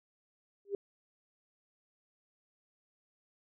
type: tone with exponential growth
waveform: sine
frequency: 401 Hz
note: G4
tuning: 39 cents sharp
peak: -27 dBFS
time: 0.65-0.75 s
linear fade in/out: 2 ms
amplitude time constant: 21 ms
effects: none

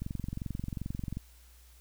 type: click train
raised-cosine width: 5 ms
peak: -23 dBFS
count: 27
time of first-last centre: 0.02-1.17 s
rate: 22.6 Hz
effects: added 60 Hz sine -55 dBFS peak until 1.8 s + white hiss -62 dBFS RMS until 1.8 s

